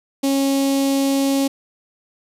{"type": "tone with notch filter", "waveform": "sawtooth", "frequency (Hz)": 274, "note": "C#4", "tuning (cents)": -20, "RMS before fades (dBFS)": -18, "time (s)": [0.23, 1.48], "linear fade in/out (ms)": 10, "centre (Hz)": 1500, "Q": 0.51, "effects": ["resampled to 32000 Hz", "8-bit"]}